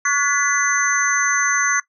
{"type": "tone cluster", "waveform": "sine", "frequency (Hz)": [1127, 1451, 1712, 1993, 6180], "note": ["C#6", "F#6", "A6", "B6", "G8"], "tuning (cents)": [28, -34, -48, 15, -26], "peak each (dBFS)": -22, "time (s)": [0.05, 1.8], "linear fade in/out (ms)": 5, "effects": ["noise-tail reverb RT60 0.1 s tail -19 dB re dry"]}